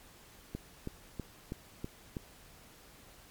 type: click train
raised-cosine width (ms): 3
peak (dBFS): -24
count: 6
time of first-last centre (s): 0.55-2.168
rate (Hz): 3.09
effects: pink hiss -57 dBFS RMS until 3.3 s + MP3 96 kbps